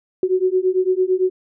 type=beating tone pair; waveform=sine; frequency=366.8 / 375.7 Hz; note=F#4 / F#4; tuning=-15 / +26 cents; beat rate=8.9 Hz; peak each=-18 dBFS; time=0.23-1.3 s; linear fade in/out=2 ms; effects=none